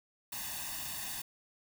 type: noise with comb filter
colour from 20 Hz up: white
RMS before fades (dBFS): -40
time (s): 0.32-1.22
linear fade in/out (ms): 5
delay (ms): 1.1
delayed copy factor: +0.85
effects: none